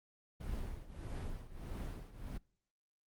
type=noise with tremolo; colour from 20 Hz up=brown; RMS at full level=-39 dBFS; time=0.4-2.38 s; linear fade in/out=10 ms; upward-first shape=triangle; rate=1.6 Hz; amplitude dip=85%; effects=noise-tail reverb RT60 0.6 s tail -26 dB re dry + Opus 32 kbps